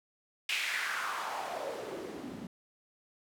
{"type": "noise with band-pass filter sweep", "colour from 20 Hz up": "white", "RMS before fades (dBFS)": -37, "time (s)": [0.49, 2.47], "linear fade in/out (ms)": 2, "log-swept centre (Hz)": [2700, 200], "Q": 3, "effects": []}